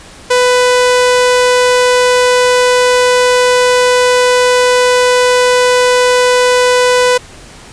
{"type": "tone", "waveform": "sawtooth", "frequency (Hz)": 497.5, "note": "B4", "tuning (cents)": 13, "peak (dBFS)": -3, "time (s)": [0.3, 7.18], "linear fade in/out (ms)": 10, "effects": ["pink hiss -35 dBFS RMS until 7.72 s", "resampled to 22050 Hz"]}